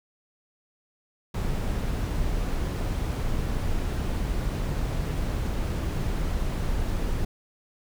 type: noise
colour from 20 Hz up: brown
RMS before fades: -27 dBFS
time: 1.34-7.25 s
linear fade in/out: 5 ms
effects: none